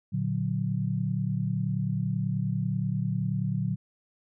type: chord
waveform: sine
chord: Bb augmented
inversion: none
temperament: equal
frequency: 116.54 / 146.83 / 185 Hz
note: Bb2 / D3 / F#3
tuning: 0 / 0 / 0 cents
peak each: -30 dBFS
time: 0.12-3.76 s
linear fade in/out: 20 ms
effects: none